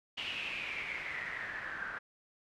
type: noise with low-pass filter sweep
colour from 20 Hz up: white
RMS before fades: -40 dBFS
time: 0.17-1.99 s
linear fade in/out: 10 ms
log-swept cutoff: 2900 to 1500 Hz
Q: 7.5
effects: none